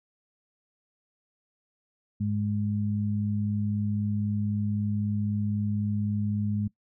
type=tone pair together; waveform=sine; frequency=103.85 / 207.7 Hz; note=G#2 / G#3; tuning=0 / 0 cents; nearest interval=octave; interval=1200 cents; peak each=-28 dBFS; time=2.2-6.68 s; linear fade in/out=10 ms; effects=noise-tail reverb RT60 0.1 s tail -20 dB re dry